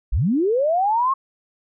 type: linear sweep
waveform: sine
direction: up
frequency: 33 to 1100 Hz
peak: -16 dBFS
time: 0.12-1.14 s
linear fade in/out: 10 ms
effects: none